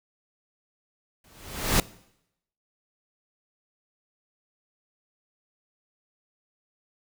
pink noise with exponential growth, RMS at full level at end -19 dBFS, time 1.24-1.8 s, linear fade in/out 2 ms, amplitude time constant 120 ms, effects noise-tail reverb RT60 0.8 s tail -21 dB re dry

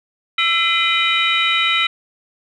sine tone cluster, 1332 / 2043 / 2417 / 3028 / 3813 Hz, E6 / C7 / D7 / F#7 / A#7, +18 / -42 / +49 / +39 / +38 cents, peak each -20 dBFS, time 0.38-1.87 s, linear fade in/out 5 ms, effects tanh soft clip ceiling -5 dBFS

